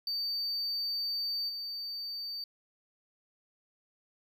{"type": "tone with level steps", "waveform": "triangle", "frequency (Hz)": 4600, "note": "D8", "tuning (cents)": -37, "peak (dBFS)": [-30, -35], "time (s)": [0.07, 2.44], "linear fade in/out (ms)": 2, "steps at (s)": 1.48, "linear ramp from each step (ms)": 20, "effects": []}